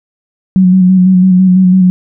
sine tone with vibrato, 185 Hz, F#3, in tune, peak -3 dBFS, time 0.56-1.9 s, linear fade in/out 0 ms, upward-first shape square, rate 6 Hz, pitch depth 27 cents each way, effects none

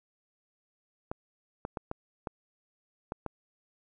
clicks, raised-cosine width 1 ms, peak -20 dBFS, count 7, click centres 1.115 / 1.651 / 1.772 / 1.914 / 2.272 / 3.121 / 3.263 s, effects none

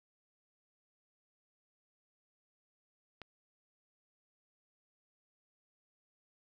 click, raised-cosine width 0.3 ms, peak -30 dBFS, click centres 3.217 s, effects none

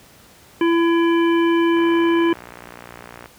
harmonic tone, 335.9 Hz, E4, 33 cents sharp, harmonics 1 / 3 / 5 / 7 / 9, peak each -14 / -24 / -28 / -31 / -33 dBFS, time 0.61-2.33 s, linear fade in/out 2 ms
click train, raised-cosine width 0.5 ms, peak -21 dBFS, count 90, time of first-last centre 1.77-3.258 s, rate 59.8 Hz
effects pink hiss -48 dBFS RMS until 3.38 s + high-pass 60 Hz 12 dB/octave

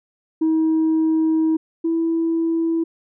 sine tone pair in turn, 318.9 / 329.4 Hz, D#4 / E4, +43 / -1 cents, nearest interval minor second, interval 56 cents, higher second, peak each -13 / -16 dBFS, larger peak first, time 0.41-1.57 / 1.84-2.84 s, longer first, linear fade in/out 10 ms, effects tanh soft clip ceiling -13 dBFS

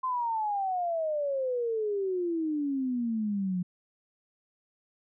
sine exponential sweep, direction down, 1046.5 to 176.1 Hz, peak -27 dBFS, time 0.03-3.63 s, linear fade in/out 10 ms, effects none

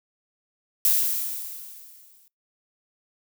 violet noise with exponential decay, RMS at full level -18 dBFS, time 0.85-2.28 s, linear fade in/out 1 ms, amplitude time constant 310 ms, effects noise-tail reverb RT60 0.2 s tail -25 dB re dry

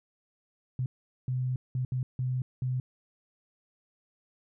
sine tone bursts at uneven times, 127.5 Hz, C3, 44 cents flat, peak -27 dBFS, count 6, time 0.79-0.86 / 1.28-1.56 / 1.75-1.85 / 1.92-2.03 / 2.19-2.42 / 2.62-2.8 s, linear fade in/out 2 ms, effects none

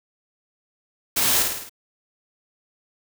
white noise with echo, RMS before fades -21 dBFS, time 1.16-1.43 s, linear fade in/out 10 ms, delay 53 ms, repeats 5, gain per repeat -4 dB, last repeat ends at 1.695 s, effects none

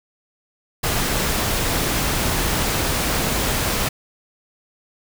pink noise, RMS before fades -21 dBFS, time 0.83-3.89 s, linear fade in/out 10 ms, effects none

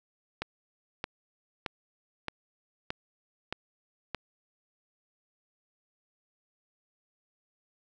click train, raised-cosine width 0.3 ms, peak -16 dBFS, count 7, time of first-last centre 0.42-4.147 s, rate 1.61 Hz, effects none

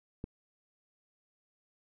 click, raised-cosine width 3 ms, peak -25 dBFS, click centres 0.241 s, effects none

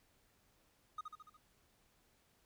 triangle tone with echo, 1244.5 Hz, D#6, in tune, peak -38 dBFS, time 0.98-1.01 s, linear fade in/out 5 ms, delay 72 ms, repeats 5, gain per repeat -4 dB, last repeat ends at 1.37 s, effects pink hiss -73 dBFS RMS until 2.45 s

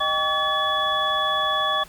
sine tone cluster, 619 / 786 / 1135 / 1720 / 3406 Hz, D#5 / G5 / C#6 / A6 / G#7, -9 / +4 / +41 / -40 / +43 cents, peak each -29 / -30 / -23 / -29 / -25 dBFS, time 0-1.84 s, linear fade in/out 10 ms, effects pink hiss -47 dBFS RMS until 1.88 s

